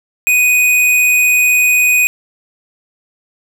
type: tone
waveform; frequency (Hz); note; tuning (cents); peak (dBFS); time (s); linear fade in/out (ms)
square; 2489; D#7; 0; -9; 0.27-2.07; 0
effects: none